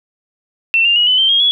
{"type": "tone with pitch steps", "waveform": "sine", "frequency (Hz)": [2693, 2796, 2903, 3014, 3129, 3249, 3373], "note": ["E7", "F7", "F#7", "F#7", "G7", "G#7", "G#7"], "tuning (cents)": [36, 1, -34, 31, -4, -39, 26], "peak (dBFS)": -9, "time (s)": [0.74, 1.51], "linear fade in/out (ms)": 0, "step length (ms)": 110, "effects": []}